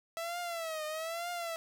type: tone with vibrato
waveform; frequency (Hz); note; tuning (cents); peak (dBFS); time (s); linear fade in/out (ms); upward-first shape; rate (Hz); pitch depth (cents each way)
sawtooth; 657; E5; -6; -32; 0.17-1.56; 0; triangle; 1.1; 130
effects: none